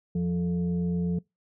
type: tone with frequency modulation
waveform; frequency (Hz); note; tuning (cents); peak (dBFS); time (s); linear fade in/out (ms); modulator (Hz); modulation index
sine; 174.61; F3; 0; -24; 0.15-1.19; 5; 261; 0.49
effects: noise-tail reverb RT60 0.2 s tail -24 dB re dry